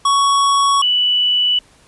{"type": "tone pair in turn", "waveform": ["square", "sine"], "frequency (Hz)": [1116, 2964], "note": ["C#6", "F#7"], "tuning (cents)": [11, 2], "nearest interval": "octave + perfect fourth", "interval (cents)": 1691, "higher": "second", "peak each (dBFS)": -12, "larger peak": "neither", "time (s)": [[0.05, 0.82], [0.82, 1.59]], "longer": "neither", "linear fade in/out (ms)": 5, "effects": ["pink hiss -50 dBFS RMS until 1.87 s", "resampled to 24000 Hz"]}